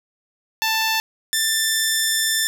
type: tone pair in turn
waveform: 10% pulse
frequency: 885 / 1774.6 Hz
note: A5 / A6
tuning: +10 / +14 cents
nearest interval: octave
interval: 1204 cents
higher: second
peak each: -10 / -9 dBFS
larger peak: second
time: 0.62-1 / 1.33-2.47 s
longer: second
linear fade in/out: 0 ms
effects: none